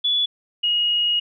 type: tone pair in turn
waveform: sine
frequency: 3427 / 2882 Hz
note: A7 / F#7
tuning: -46 / -46 cents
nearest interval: minor third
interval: 300 cents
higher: first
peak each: -17 dBFS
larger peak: neither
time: 0.04-0.26 / 0.63-1.2 s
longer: second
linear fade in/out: 10 ms
effects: none